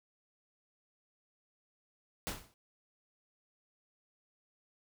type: noise with exponential decay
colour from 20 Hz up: pink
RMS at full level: -34 dBFS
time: 2.27-2.54 s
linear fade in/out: 0 ms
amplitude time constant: 58 ms
effects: none